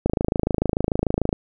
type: click train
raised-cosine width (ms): 2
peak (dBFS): -6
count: 35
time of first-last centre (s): 0.06-1.329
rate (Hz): 26.8
effects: none